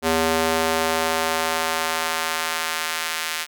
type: tone with high-pass filter sweep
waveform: square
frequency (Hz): 81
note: E2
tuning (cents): -30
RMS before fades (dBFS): -23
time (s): 0.02-3.47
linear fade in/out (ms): 50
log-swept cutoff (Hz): 340 to 1900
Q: 0.83
effects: none